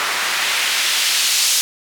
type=noise with band-pass filter sweep; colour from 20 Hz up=white; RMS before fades=-18 dBFS; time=0-1.61 s; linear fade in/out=0 ms; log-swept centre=1400 to 5100 Hz; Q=0.97; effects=none